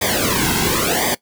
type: noise with flanger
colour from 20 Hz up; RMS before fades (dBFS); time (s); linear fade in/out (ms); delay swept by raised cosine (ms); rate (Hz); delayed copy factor
pink; -18; 0.01-1.15; 10; 0.72 to 1.72; 0.94; -0.95
effects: noise-tail reverb RT60 0.1 s tail -19 dB re dry